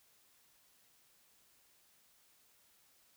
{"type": "silence", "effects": ["white hiss -69 dBFS RMS until 3.16 s"]}